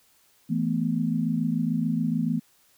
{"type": "chord", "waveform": "sine", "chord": "E suspended fourth", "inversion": "none", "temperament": "equal", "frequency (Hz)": [164.81, 220, 246.9], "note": ["E3", "A3", "B3"], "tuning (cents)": [0, 0, 0], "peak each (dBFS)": -27, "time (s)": [0.49, 2.4], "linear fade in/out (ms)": 20, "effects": ["white hiss -62 dBFS RMS until 2.77 s"]}